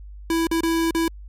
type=tone with dropouts; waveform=square; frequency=329.9 Hz; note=E4; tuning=1 cent sharp; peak=-19 dBFS; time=0.3-1.08 s; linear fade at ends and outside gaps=2 ms; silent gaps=0.47-0.513 / 0.607-0.633 / 0.909-0.948 s; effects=added 50 Hz sine -36 dBFS peak until 1.28 s + MP3 64 kbps